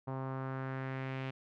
sawtooth tone with low-pass filter sweep, 132.5 Hz, C3, 22 cents sharp, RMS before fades -39 dBFS, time 0.07-1.31 s, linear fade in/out 10 ms, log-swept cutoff 960 to 2700 Hz, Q 2.1, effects none

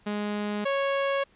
sawtooth tone pair in turn, 207.7 / 552.7 Hz, G#3 / C#5, 0 / -5 cents, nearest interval octave + perfect fourth, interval 1695 cents, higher second, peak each -24 / -20 dBFS, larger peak second, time 0.06-0.65 / 0.65-1.24 s, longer neither, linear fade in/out 10 ms, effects pink hiss -62 dBFS RMS until 1.35 s + resampled to 8000 Hz

